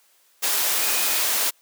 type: tone in noise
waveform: sine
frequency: 2491 Hz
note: D#7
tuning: 1 cent sharp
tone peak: -33 dBFS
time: 0.81-1.21 s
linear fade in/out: 20 ms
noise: white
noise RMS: -22 dBFS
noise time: 0.42-1.51 s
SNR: -14 dB
effects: white hiss -60 dBFS RMS until 1.61 s + high-pass 400 Hz 12 dB/octave